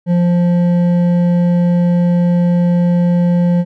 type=tone with hard clipping; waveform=triangle; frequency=174.9 Hz; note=F3; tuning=3 cents sharp; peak=-11 dBFS; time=0.06-3.65 s; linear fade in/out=50 ms; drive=11 dB; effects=none